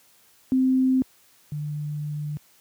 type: tone pair in turn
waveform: sine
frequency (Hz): 260 / 148.75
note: C4 / D3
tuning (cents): -11 / +22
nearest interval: minor seventh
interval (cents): 967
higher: first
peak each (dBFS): -17 / -27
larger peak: first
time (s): 0.52-1.02 / 1.52-2.37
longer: second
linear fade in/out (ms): 0
effects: white hiss -58 dBFS RMS until 2.6 s + high-pass 60 Hz 12 dB/octave